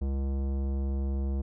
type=tone with tanh clipping; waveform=sine; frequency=68 Hz; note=C#2; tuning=33 cents flat; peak=-29 dBFS; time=0.01-1.42 s; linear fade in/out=10 ms; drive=16 dB; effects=none